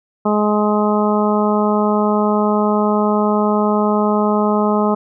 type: harmonic tone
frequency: 210 Hz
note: G#3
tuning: 19 cents sharp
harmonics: 1 / 2 / 3 / 4 / 5 / 6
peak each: -16 / -19 / -21 / -22 / -23 / -24 dBFS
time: 0.25-4.95 s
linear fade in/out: 10 ms
effects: none